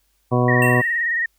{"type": "harmonic tone", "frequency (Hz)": 123.47, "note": "B2", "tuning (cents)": 0, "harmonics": [1, 2, 3, 4, 5, 6, 8, 9], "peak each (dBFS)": [-18, -21, -23, -24, -25, -26, -27, -28], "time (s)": [0.31, 0.82], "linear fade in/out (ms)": 20}
{"type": "tone with vibrato", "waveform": "sine", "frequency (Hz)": 1866, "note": "A#6", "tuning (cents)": 1, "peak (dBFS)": -18, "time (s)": [0.48, 1.26], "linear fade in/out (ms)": 5, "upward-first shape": "triangle", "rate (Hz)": 19, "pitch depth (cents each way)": 62}
{"type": "tone with exponential decay", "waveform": "square", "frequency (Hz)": 2710, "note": "E7", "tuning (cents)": 47, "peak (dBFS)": -21, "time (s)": [0.62, 1.05], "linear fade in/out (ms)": 2, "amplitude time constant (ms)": 93}
{"effects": ["added 50 Hz sine -66 dBFS peak until 1.38 s", "white hiss -66 dBFS RMS until 1.38 s"]}